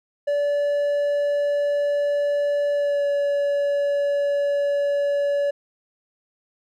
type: tone with pitch glide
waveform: triangle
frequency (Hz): 577 to 570.4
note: D5 to C#5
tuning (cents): -31 to +49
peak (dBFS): -17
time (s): 0.27-5.51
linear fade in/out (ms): 10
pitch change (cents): -20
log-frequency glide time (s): 2.73-3.05
effects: none